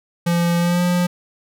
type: tone with pitch glide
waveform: square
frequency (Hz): 171.7 to 177.14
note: F3 to F3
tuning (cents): -29 to +25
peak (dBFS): -16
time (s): 0.26-1.07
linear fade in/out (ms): 10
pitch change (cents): +54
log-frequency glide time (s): 0.58-0.82
effects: none